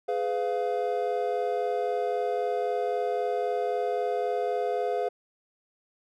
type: chord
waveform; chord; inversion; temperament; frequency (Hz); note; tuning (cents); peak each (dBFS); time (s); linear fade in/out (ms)
triangle; F diminished; first; just; 419.1 / 502.9 / 698.5; Ab4 / Cb5 / F5; +16 / +31 / 0; -28; 0.08-5.09; 10
effects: none